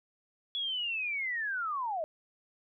sine linear sweep, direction down, 3403 to 601 Hz, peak -31 dBFS, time 0.55-2.04 s, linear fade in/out 0 ms, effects none

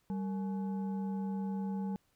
sine tone with frequency modulation, 194.3 Hz, G3, 15 cents flat, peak -33 dBFS, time 0.1-1.96 s, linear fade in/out 0 ms, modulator 654 Hz, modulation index 0.42, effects pink hiss -74 dBFS RMS until 2.15 s

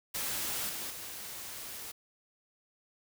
white noise with level steps, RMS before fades -35 / -39 / -43 dBFS, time 0.14-1.92 s, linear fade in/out 10 ms, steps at 0.69 / 0.9 s, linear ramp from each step 5 ms, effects none

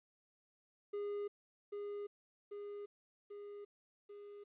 triangle tone with echo, 409.4 Hz, G#4, 25 cents flat, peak -36 dBFS, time 0.93-1.28 s, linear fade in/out 10 ms, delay 790 ms, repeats 4, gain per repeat -3 dB, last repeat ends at 4.44 s, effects resampled to 8000 Hz + 13-bit

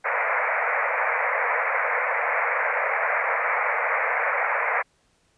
white band-pass noise, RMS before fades -24 dBFS, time 0.04-4.83 s, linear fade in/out 20 ms, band 470 to 2300 Hz, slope 96 dB/octave, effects pink hiss -65 dBFS RMS until 5.37 s + resampled to 22050 Hz

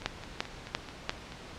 two click trains, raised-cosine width 0.2 ms, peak -10 / -24 dBFS, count 4 / 7, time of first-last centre 0.06-1.094 / 0.02-1.322 s, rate 2.9 / 4.61 Hz, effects pink hiss -46 dBFS RMS until 1.58 s + low-pass 5000 Hz 12 dB/octave

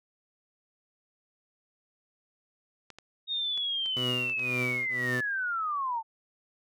clicks, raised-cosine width 0.2 ms, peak -28 dBFS, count 7, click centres 2.903 / 2.986 / 3.576 / 3.86 / 3.97 / 4.297 / 4.395 s
sine linear sweep, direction down, 3729 to 871 Hz, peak -28 dBFS, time 3.27-6.03 s, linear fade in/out 50 ms
15% pulse tone with tremolo, 124.7 Hz, B2, 17 cents sharp, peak -23 dBFS, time 3.96-5.21 s, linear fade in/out 10 ms, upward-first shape triangle, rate 1.9 Hz, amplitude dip 100%
effects none

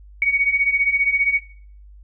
sine beating tone pair, 2229 / 2244 Hz, C#7 / C#7, +9 / +21 cents, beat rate 15 Hz, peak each -21 / -17 dBFS, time 0.22-1.39 s, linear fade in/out 2 ms, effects noise-tail reverb RT60 0.5 s tail -17 dB re dry + added 50 Hz sine -41 dBFS peak until 2.03 s

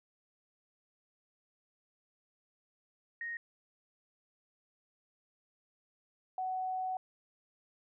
sine tone pair in turn, 1864.7 / 746.9 Hz, A#6 / F#5, 0 / +16 cents, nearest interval octave + major third, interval 1584 cents, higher first, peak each -37 / -33 dBFS, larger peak second, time 3.21-3.37 / 6.38-6.97 s, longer second, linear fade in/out 2 ms, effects none

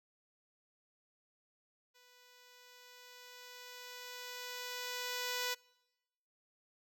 5% pulse tone with level ramp, 494.2 Hz, B4, 1 cent sharp, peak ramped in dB -51 to -22 dBFS, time 1.94-5.55 s, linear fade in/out 20 ms, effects noise-tail reverb RT60 1.0 s tail -26 dB re dry + MP3 96 kbps

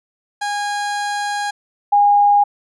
30% pulse / sine tone pair in turn, 820 / 817.1 Hz, G#5 / G#5, -22 / -28 cents, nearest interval unison, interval 6 cents, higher first, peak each -17 / -9 dBFS, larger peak second, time 0.41-1.51 / 1.92-2.44 s, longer first, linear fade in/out 10 ms, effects resampled to 22050 Hz

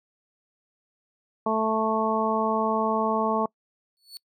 harmonic tone, 220 Hz, A3, in tune, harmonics 1 / 2 / 3 / 4 / 5, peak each -28 / -28 / -28 / -28 / -28 dBFS, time 1.46-3.46 s, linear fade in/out 5 ms
40% pulse tone with exponential growth, 4435 Hz, C#8, in tune, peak -33 dBFS, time 3.97-4.17 s, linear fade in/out 0 ms, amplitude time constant 42 ms
effects noise-tail reverb RT60 0.1 s tail -25 dB re dry

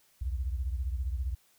sine beating tone pair, 61.74 / 76.74 Hz, B1 / D#2, 0 / -23 cents, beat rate 15 Hz, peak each -30 / -35 dBFS, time 0.21-1.35 s, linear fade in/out 10 ms, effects tanh soft clip ceiling -23 dBFS + white hiss -66 dBFS RMS until 1.58 s

